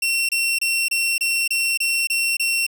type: tone bursts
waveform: sawtooth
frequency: 2720 Hz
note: F7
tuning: 46 cents flat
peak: -15 dBFS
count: 9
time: 0.02-2.666 s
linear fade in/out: 5 ms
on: 270 ms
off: 27 ms
effects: none